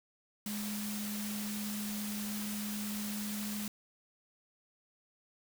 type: tone in noise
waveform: sine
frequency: 208.6 Hz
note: G#3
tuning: 8 cents sharp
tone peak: -37 dBFS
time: 0.46-3.68 s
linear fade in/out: 2 ms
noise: white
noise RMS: -42 dBFS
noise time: 0.46-3.68 s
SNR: +2 dB
effects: none